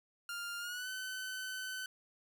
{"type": "tone with pitch glide", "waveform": "sawtooth", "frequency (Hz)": [1400, 1517.9], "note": ["F6", "F#6"], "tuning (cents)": [4, 44], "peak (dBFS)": -36, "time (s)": [0.29, 1.86], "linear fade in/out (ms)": 2, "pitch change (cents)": 140, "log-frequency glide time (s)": [0.59, 0.89], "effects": []}